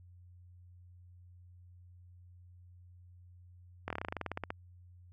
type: slowing click train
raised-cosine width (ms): 0.5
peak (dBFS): -21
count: 16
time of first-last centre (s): 3.88-4.504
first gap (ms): 23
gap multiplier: 1.08
effects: added 89 Hz sine -54 dBFS peak until 5.12 s